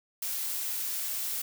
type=noise; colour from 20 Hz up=blue; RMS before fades=-33 dBFS; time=0.22-1.42 s; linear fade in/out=5 ms; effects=none